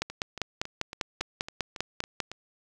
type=two click trains; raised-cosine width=0.2 ms; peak=-11 / -21 dBFS; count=12 / 9; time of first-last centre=0.02-2.203 / 0.1-2.316 s; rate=5.04 / 3.61 Hz; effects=none